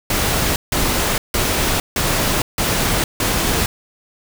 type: noise bursts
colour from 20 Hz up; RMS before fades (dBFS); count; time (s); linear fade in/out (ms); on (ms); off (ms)
pink; -18; 6; 0.1-3.66; 2; 460; 160
effects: none